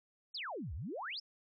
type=exponential two-way sweep; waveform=sine; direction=down then up; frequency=5588 to 61.74 to 5588 Hz; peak=-39 dBFS; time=0.34-1.2 s; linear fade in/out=10 ms; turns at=0.74 s; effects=none